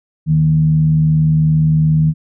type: tone with frequency modulation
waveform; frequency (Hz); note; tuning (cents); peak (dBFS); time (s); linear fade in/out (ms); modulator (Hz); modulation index
sine; 155.56; D#3; 0; -9; 0.26-2.14; 50; 77.3; 0.31
effects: none